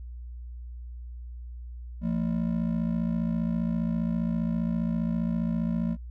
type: ring-modulated tone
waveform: triangle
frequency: 199.3 Hz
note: G3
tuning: 29 cents sharp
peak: -20 dBFS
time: 2.01-5.97 s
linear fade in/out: 50 ms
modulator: 27.5 Hz
effects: added 60 Hz sine -37 dBFS peak until 6.1 s